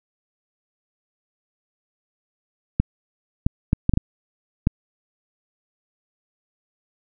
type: clicks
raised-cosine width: 5 ms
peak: -4 dBFS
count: 7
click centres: 2.8 / 3.465 / 3.731 / 3.894 / 3.937 / 3.974 / 4.671 s
effects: none